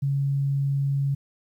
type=tone; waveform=sine; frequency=139.1 Hz; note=C#3; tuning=6 cents sharp; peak=-21 dBFS; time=0.02-1.15 s; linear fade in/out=10 ms; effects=10-bit